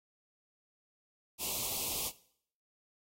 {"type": "band-stop noise", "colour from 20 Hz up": "white", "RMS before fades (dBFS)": -36, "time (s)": [1.38, 2.12], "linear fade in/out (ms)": 50, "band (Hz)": [1100, 2400], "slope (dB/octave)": 48, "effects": ["noise-tail reverb RT60 0.6 s tail -18 dB re dry", "AAC 48 kbps"]}